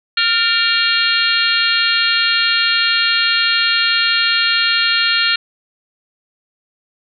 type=harmonic tone with a mistuned harmonic; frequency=466.2 Hz; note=A#4; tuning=in tune; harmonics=3 / 4 / 5 / 6 / 7 / 8 / 9; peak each=-19 / -21 / -22 / -19 / -22 / -24 / -18 dBFS; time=0.17-5.36 s; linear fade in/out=5 ms; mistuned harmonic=4; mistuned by=-56 cents; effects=none